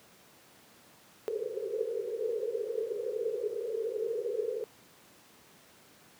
pink band-pass noise, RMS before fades -34 dBFS, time 1.28-4.64 s, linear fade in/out 0 ms, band 410 to 490 Hz, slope 96 dB/octave, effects pink hiss -58 dBFS RMS until 6.19 s + high-pass 150 Hz 12 dB/octave

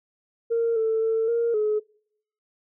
sine tone with pitch steps, 462 / 444.5 / 447.6 / 466.7 / 425.4 Hz, A#4 / A4 / A4 / A#4 / G#4, -16 / +18 / +30 / +2 / +42 cents, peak -19 dBFS, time 0.5-1.8 s, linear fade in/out 20 ms, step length 260 ms, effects noise-tail reverb RT60 0.7 s tail -26 dB re dry + tanh soft clip ceiling -16 dBFS

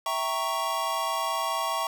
square chord, E diminished seventh, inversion none, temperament equal, 659.3 / 784 / 932.3 / 1108.7 Hz, E5 / G5 / Bb5 / Db6, 0 / 0 / 0 / 0 cents, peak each -34 / -36 / -33 / -30 dBFS, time 0.06-1.87 s, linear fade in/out 2 ms, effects none

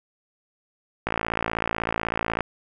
click train, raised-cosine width 0.5 ms, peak -9 dBFS, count 76, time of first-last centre 1.07-2.407 s, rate 56.1 Hz, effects none

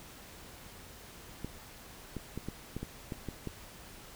clicks, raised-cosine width 3 ms, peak -24 dBFS, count 9, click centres 1.446 / 2.167 / 2.376 / 2.486 / 2.766 / 2.83 / 3.122 / 3.287 / 3.473 s, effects pink hiss -51 dBFS RMS until 4.15 s

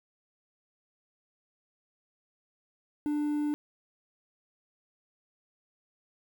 triangle tone with quantisation, 296.3 Hz, D4, 15 cents sharp, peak -25 dBFS, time 3.06-3.54 s, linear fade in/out 0 ms, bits 9, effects none

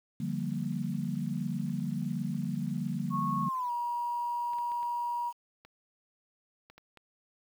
sine chord, G minor seventh, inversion second, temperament equal, 146.83 / 174.61 / 196 / 233.1 Hz, D3 / F3 / G3 / Bb3, 0 / 0 / 0 / 0 cents, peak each -36 dBFS, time 0.2-3.49 s, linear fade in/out 5 ms
sine tone with pitch glide, 1099 to 956.7 Hz, C#6 to A#5, -15 to +45 cents, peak -30 dBFS, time 3.1-5.33 s, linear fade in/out 50 ms, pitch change -240 cents, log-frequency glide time 3.43-3.71 s
clicks, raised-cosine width 0.3 ms, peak -36 dBFS, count 8, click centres 4.534 / 4.586 / 4.718 / 4.83 / 5.65 / 6.7 / 6.78 / 6.973 s
effects 9-bit

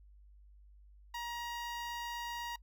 sawtooth tone with notch filter, 948 Hz, A#5, 29 cents sharp, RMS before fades -41 dBFS, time 1.14-2.56 s, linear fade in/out 5 ms, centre 9300 Hz, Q 1.3, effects noise-tail reverb RT60 0.1 s tail -24 dB re dry + added 50 Hz sine -56 dBFS peak until 2.62 s

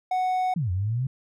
triangle tone, 740 Hz, F#5, in tune, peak -20 dBFS, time 0.11-0.54 s, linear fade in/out 5 ms
sine exponential two-way sweep, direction down then up, 187.3 to 87.31 to 136.4 Hz, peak -23 dBFS, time 0.56-1.07 s, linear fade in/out 5 ms, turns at 0.71 s
effects none

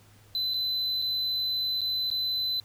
triangle tone with dropouts, 4026 Hz, B7, 33 cents sharp, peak -25 dBFS, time 0.35-2.6 s, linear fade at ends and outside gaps 1 ms, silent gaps 0.537-0.542 / 1.018-1.022 / 1.808-1.815 / 2.102-2.113 s, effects added 103 Hz sine -55 dBFS peak until 2.64 s + pink hiss -59 dBFS RMS until 2.64 s

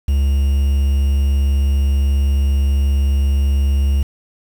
triangle tone with quantisation, 69.3 Hz, C#2, in tune, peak -10 dBFS, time 0.08-4.03 s, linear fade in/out 5 ms, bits 6, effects none

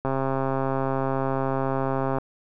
click train, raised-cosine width 1 ms, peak -12 dBFS, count 287, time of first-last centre 0.05-2.184 s, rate 134 Hz, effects none

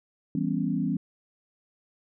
sine chord, C# half-diminished seventh, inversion first, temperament equal, 164.81 / 196 / 246.9 / 277.2 Hz, E3 / G3 / B3 / C#4, 0 / 0 / 0 / 0 cents, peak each -30 dBFS, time 0.35-0.97 s, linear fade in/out 2 ms, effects none

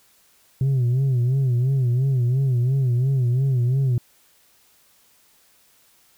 sine tone with vibrato, 128.3 Hz, C3, 34 cents flat, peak -14 dBFS, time 0.61-3.98 s, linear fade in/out 2 ms, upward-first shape sine, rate 2.9 Hz, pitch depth 120 cents each way, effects tanh soft clip ceiling -16 dBFS + white hiss -58 dBFS RMS until 6.17 s

